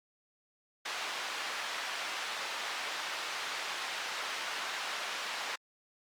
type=band-pass noise; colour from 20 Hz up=pink; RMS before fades=-38 dBFS; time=0.85-5.56 s; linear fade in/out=10 ms; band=970 to 4500 Hz; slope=12 dB/octave; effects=Opus 48 kbps